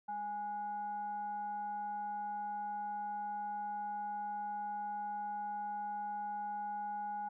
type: tone with frequency modulation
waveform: sine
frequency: 830.6 Hz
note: G#5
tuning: in tune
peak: -37 dBFS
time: 0.08-7.29 s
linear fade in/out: 10 ms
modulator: 627 Hz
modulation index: 0.3
effects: none